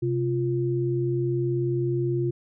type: tone pair together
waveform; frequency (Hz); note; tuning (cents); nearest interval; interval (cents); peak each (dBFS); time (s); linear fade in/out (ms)
sine; 130.09 / 348.8; C3 / F4; -10 / -2; octave + perfect fourth; 1708; -25; 0.02-2.31; 10
effects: none